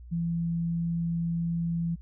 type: tone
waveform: sine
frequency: 168.3 Hz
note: E3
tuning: 36 cents sharp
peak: -26 dBFS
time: 0.11-1.96 s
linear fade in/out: 20 ms
effects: added 60 Hz sine -43 dBFS peak until 2.01 s